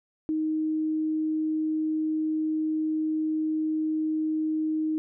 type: tone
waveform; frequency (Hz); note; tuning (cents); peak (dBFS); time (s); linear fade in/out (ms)
sine; 312.4; D#4; +7; -24; 0.29-4.98; 0
effects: none